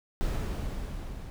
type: noise with level ramp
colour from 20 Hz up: brown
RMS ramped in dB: -28 to -41 dBFS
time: 0.21-1.3 s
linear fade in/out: 0 ms
effects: none